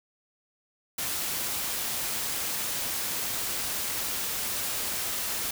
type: noise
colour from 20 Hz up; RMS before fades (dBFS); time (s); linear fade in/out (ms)
white; -31; 0.98-5.51; 5
effects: none

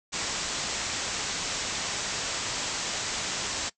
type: low-pass noise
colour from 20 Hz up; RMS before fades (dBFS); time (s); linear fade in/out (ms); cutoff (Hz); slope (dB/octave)
white; -32; 0.12-3.7; 20; 7900; 96
effects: noise-tail reverb RT60 0.1 s tail -20 dB re dry

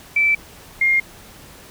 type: tone pair in turn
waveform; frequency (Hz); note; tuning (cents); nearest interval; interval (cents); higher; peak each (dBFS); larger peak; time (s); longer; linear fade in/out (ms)
sine; 2324 / 2124; D7 / C7; -19 / +25; major second; 156; first; -13; neither; 0.16-0.35 / 0.81-1; neither; 5
effects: pink hiss -43 dBFS RMS until 1.7 s

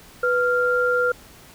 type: tone pair together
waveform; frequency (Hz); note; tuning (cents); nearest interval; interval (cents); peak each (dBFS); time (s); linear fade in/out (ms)
sine; 493.9 / 1392.1; B4 / F6; 0 / -6; octave + tritone; 1794; -20; 0.23-1.12; 5
effects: pink hiss -47 dBFS RMS until 1.54 s

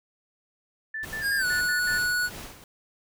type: tone bursts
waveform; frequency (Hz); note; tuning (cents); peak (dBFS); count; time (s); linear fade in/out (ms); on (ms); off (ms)
sine; 1760; A6; 0; -30; 6; 0.94-1.98; 5; 110; 76
type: noise with tremolo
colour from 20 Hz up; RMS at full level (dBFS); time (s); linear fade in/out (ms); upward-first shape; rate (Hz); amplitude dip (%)
pink; -39; 1.03-2.64; 2; sine; 2.4; 70
type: tone with pitch glide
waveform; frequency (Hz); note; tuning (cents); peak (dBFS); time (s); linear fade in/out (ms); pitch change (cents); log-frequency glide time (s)
square; 1628 to 1467.2; G#6 to F#6; -35 to -15; -24; 1.21-2.3; 50; -180; 1.37-1.46
effects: none

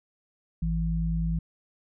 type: tone pair together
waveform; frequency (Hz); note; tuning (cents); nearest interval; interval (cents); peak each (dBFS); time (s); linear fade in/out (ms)
sine; 55 / 164.8; A1 / E3; 0 / 0; octave + perfect fifth; 1900; -27; 0.62-1.39; 5
effects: none

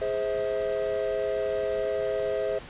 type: chord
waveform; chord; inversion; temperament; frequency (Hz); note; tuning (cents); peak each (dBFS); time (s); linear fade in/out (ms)
triangle; Ab augmented; none; equal with one note detuned; 415.3 / 523.3 / 645.3; Ab4 / C5 / E5; 0 / 0 / -37; -28; 0.01-2.59; 10
effects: pink hiss -44 dBFS RMS until 2.69 s + resampled to 8000 Hz

